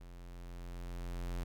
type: tone with level ramp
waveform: square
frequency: 43.65 Hz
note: F1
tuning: in tune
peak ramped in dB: -50 to -36 dBFS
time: 0-1.44 s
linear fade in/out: 10 ms
effects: none